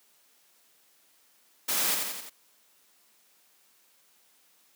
white noise with echo, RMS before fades -28 dBFS, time 1.68-1.95 s, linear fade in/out 10 ms, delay 87 ms, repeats 4, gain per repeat -4 dB, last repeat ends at 2.298 s, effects white hiss -64 dBFS RMS until 4.75 s + high-pass 200 Hz 12 dB/octave

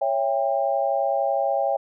sine chord, C# diminished, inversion none, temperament just, 554.4 / 665.2 / 798.3 Hz, C#5 / E5 / G5, 0 / +16 / +31 cents, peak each -24 / -25 / -24 dBFS, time 0.01-1.77 s, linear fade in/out 10 ms, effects none

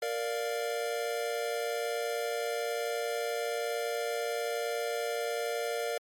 square chord, Bb major, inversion none, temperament equal, 466.2 / 587.3 / 698.5 Hz, Bb4 / D5 / F5, 0 / 0 / 0 cents, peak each -34 / -37 / -38 dBFS, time 0.02-5.98 s, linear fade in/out 5 ms, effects MP3 64 kbps

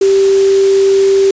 sine tone in noise, 390.4 Hz, G4, 7 cents flat, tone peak -6 dBFS, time 0.01-1.31 s, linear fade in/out 5 ms, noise white, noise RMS -24 dBFS, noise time 0.01-1.31 s, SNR +15 dB, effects resampled to 16000 Hz

